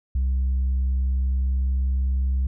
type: tone with pitch glide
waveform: sine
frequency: 65 to 65.53 Hz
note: C2 to C2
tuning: -11 to +3 cents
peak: -17 dBFS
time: 0.15-2.47 s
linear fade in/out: 5 ms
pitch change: +14 cents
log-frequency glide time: 0.89-2.09 s
effects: tanh soft clip ceiling -18 dBFS